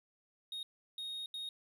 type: tone bursts at uneven times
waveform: triangle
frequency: 3729 Hz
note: A#7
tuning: in tune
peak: -38 dBFS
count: 3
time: 0.52-0.63 / 0.98-1.26 / 1.34-1.49 s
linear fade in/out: 2 ms
effects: 13-bit